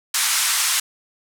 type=band-pass noise; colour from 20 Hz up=white; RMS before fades=-20 dBFS; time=0.14-0.8 s; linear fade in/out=5 ms; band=1000 to 11000 Hz; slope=24 dB/octave; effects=none